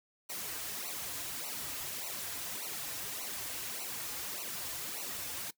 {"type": "noise with flanger", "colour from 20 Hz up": "white", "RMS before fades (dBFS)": -40, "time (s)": [0.29, 5.51], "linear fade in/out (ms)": 10, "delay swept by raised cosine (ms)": [0.58, 5.38], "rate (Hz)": 1.7, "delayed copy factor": -0.95, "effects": ["noise-tail reverb RT60 0.1 s tail -20 dB re dry"]}